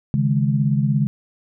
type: chord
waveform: sine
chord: C# suspended second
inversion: none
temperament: equal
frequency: 138.59 / 155.56 / 207.7 Hz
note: C#3 / D#3 / G#3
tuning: 0 / 0 / 0 cents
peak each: -18 / -22 / -21 dBFS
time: 0.14-1.07 s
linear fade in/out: 0 ms
effects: none